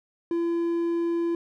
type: tone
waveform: triangle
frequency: 338.8 Hz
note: E4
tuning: 48 cents sharp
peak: -21 dBFS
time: 0.31-1.35 s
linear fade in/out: 2 ms
effects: none